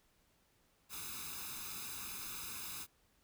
white noise with comb filter, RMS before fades -45 dBFS, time 0.89-2.87 s, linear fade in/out 50 ms, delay 0.79 ms, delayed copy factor +0.8, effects pink hiss -73 dBFS RMS until 3.23 s

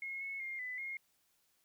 sine tone with pitch steps, 2162 / 2193 / 2122 / 2002 / 2143 Hz, C#7 / C#7 / C7 / B6 / C7, -44 / -19 / +24 / +23 / +41 cents, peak -39 dBFS, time 0.02-0.97 s, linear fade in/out 2 ms, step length 190 ms, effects white hiss -75 dBFS RMS until 1.64 s

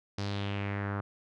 sawtooth tone with low-pass filter sweep, 100.5 Hz, G2, 44 cents sharp, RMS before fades -34 dBFS, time 0.18-1.01 s, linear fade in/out 5 ms, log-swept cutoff 5100 to 1300 Hz, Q 2.9, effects none

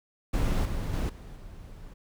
brown noise with level steps, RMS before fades -25 / -31 / -28 / -43 / -45 dBFS, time 0.33-1.94 s, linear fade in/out 10 ms, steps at 0.65 / 0.93 / 1.09 / 1.36 s, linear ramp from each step 5 ms, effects none

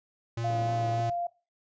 square tone with vibrato, 115.3 Hz, A#2, 19 cents flat, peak -31 dBFS, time 0.37-1.1 s, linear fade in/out 5 ms, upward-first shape triangle, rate 3.4 Hz, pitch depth 24 cents each way
sine tone, 695 Hz, F5, 9 cents flat, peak -28 dBFS, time 0.44-1.27 s, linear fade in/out 5 ms
pink band-pass noise, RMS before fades -44 dBFS, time 0.49-1.01 s, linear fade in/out 5 ms, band 170 to 680 Hz, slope 12 dB/octave
effects noise-tail reverb RT60 0.3 s tail -20 dB re dry + resampled to 16000 Hz

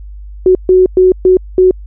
sine tone bursts at uneven times, 370 Hz, F#4, in tune, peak -3 dBFS, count 5, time 0.46-0.55 / 0.69-0.86 / 0.97-1.12 / 1.25-1.37 / 1.58-1.71 s, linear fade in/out 2 ms, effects added 50 Hz sine -26 dBFS peak until 1.86 s

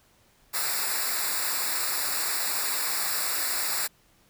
white noise with comb filter, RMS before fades -28 dBFS, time 0.53-3.88 s, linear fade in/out 20 ms, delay 0.32 ms, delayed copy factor -0.95, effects pink hiss -62 dBFS RMS until 4.29 s

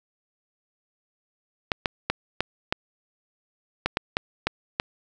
clicks, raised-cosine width 0.3 ms, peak -6 dBFS, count 10, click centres 1.718 / 1.858 / 2.1 / 2.406 / 2.725 / 3.86 / 3.971 / 4.169 / 4.47 / 4.799 s, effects none

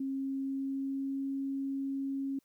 sine tone with pitch glide, 269.7 to 272.8 Hz, C#4 to C#4, -47 to -28 cents, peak -32 dBFS, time 0-2.39 s, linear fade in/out 5 ms, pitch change +19 cents, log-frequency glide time 0.12-1.27 s, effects white hiss -75 dBFS RMS until 2.44 s

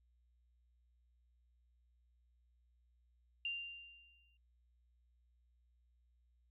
sine tone with exponential decay, 2785 Hz, F7, 5 cents flat, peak -36 dBFS, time 3.45-4.37 s, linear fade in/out 2 ms, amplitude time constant 200 ms, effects added 60 Hz sine -70 dBFS peak until 6.5 s

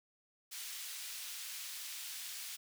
pink high-pass noise, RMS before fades -45 dBFS, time 0.51-2.57 s, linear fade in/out 20 ms, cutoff 2900 Hz, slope 12 dB/octave, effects none

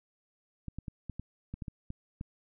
clicks, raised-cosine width 5 ms, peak -26 dBFS, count 10, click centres 0.683 / 0.786 / 0.882 / 1.097 / 1.196 / 1.54 / 1.622 / 1.682 / 1.904 / 2.211 s, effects none

